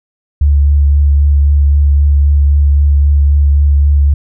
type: tone with vibrato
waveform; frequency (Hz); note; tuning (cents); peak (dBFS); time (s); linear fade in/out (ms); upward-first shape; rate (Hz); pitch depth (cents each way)
sine; 71.7; D2; -41; -5; 0.41-4.14; 5; triangle; 3.8; 21
effects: none